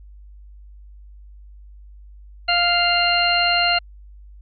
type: harmonic tone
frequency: 698 Hz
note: F5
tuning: 1 cent flat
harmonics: 1 / 2 / 3 / 4 / 6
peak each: -21 / -23 / -25 / -20 / -22 dBFS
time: 2.48-3.79 s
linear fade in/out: 10 ms
effects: added 50 Hz sine -40 dBFS peak until 4.41 s